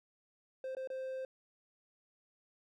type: tone with dropouts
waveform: triangle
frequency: 523.3 Hz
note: C5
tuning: in tune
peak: -36 dBFS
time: 0.64-1.25 s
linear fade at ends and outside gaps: 2 ms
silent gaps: 0.75-0.768 / 0.874-0.901 s
effects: none